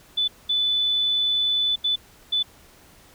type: tone bursts at uneven times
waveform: sine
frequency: 3490 Hz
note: A7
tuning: 15 cents flat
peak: -19 dBFS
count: 4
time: 0.17-0.28 / 0.49-1.76 / 1.84-1.96 / 2.32-2.43 s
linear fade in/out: 10 ms
effects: pink hiss -52 dBFS RMS until 3.14 s